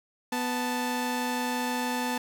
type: tone pair together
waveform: sawtooth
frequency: 247.7 / 880 Hz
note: B3 / A5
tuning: +5 / 0 cents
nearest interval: octave + minor seventh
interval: 2195 cents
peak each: -26 / -27 dBFS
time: 0.32-2.18 s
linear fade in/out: 5 ms
effects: none